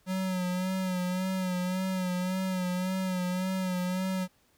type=tone with vibrato; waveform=square; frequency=184.4 Hz; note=F#3; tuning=6 cents flat; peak=-29 dBFS; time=0.06-4.28 s; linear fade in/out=50 ms; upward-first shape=sine; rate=1.8 Hz; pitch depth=42 cents each way; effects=pink hiss -67 dBFS RMS until 4.57 s